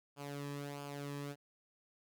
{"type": "tone with flanger", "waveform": "sawtooth", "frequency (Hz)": 142.8, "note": "D3", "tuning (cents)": -48, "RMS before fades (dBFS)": -44, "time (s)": [0.16, 1.36], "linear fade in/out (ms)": 50, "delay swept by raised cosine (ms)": [0.51, 1.41], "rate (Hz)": 1.5, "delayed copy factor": -0.65, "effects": []}